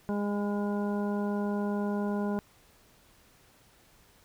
harmonic tone with a mistuned harmonic, 204.8 Hz, G#3, 24 cents flat, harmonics 1 / 2 / 3 / 4 / 5 / 7, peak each -29 / -35 / -39 / -41 / -43 / -46 dBFS, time 0.09-2.39 s, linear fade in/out 0 ms, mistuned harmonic 5, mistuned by -20 cents, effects pink hiss -61 dBFS RMS until 4.24 s

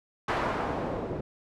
white noise with low-pass filter sweep, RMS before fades -31 dBFS, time 0.28-1.21 s, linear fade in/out 5 ms, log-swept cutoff 1400 to 410 Hz, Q 1.1, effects none

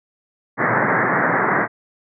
white band-pass noise, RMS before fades -18 dBFS, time 0.57-1.68 s, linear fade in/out 50 ms, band 110 to 2000 Hz, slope 96 dB/octave, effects none

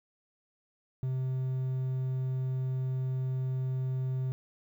triangle tone, 130 Hz, C3, 11 cents flat, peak -27 dBFS, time 1.03-4.32 s, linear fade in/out 0 ms, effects 11-bit

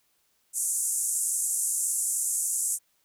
pink band-pass noise, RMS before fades -28 dBFS, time 0.53-2.79 s, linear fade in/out 50 ms, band 7100 to 11000 Hz, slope 48 dB/octave, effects white hiss -70 dBFS RMS until 3.04 s

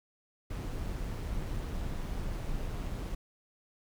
brown noise with amplitude modulation, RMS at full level -34 dBFS, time 0.5-3.15 s, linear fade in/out 5 ms, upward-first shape sine, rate 168 Hz, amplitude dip 35%, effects none

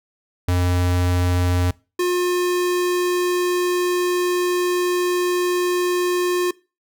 square tone pair in turn, 89.3 / 357.2 Hz, F2 / F4, +39 / +39 cents, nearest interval 2 octaves, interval 2400 cents, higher second, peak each -17 / -18 dBFS, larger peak first, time 0.48-1.71 / 1.99-6.51 s, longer second, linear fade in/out 5 ms, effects noise-tail reverb RT60 0.3 s tail -22 dB re dry

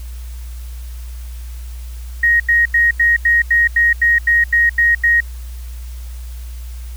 sine tone bursts, 1877 Hz, A#6, 11 cents sharp, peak -9 dBFS, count 12, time 2.23-5.205 s, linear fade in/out 5 ms, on 170 ms, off 85 ms, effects added 60 Hz sine -26 dBFS peak until 6.96 s + white hiss -44 dBFS RMS until 6.96 s

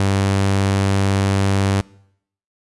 sawtooth tone, 98 Hz, G2, in tune, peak -11 dBFS, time 0-1.81 s, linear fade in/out 0 ms, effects noise-tail reverb RT60 0.7 s tail -23 dB re dry + resampled to 24000 Hz

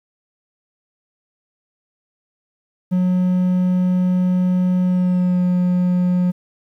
triangle tone with pitch glide, 182 to 179.7 Hz, F#3 to F3, -28 to +50 cents, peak -12 dBFS, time 2.91-6.32 s, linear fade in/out 20 ms, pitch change -22 cents, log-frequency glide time 4.82-5.46 s, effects 9-bit

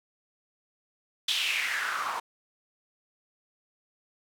white noise with band-pass filter sweep, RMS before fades -30 dBFS, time 1.28-2.2 s, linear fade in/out 5 ms, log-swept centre 3500 to 930 Hz, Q 4.3, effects none

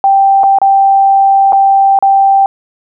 sine tone with dropouts, 784 Hz, G5, in tune, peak -4 dBFS, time 0.04-2.46 s, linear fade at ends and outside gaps 1 ms, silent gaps 0.434-0.438 / 0.586-0.616 / 1.523-1.53 / 1.989-2.025 s, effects none

